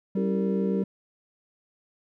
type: tone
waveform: triangle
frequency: 193.6 Hz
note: G3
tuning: 21 cents flat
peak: -23 dBFS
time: 0.15-0.84 s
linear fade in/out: 5 ms
type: chord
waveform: sine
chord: C# diminished seventh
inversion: none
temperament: equal with one note detuned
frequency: 277.2 / 329.6 / 392 / 460 Hz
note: C#4 / E4 / G4 / Bb4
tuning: 0 / 0 / 0 / -23 cents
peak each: -35 / -35 / -31 / -30 dBFS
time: 0.16-0.83 s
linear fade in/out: 10 ms
effects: none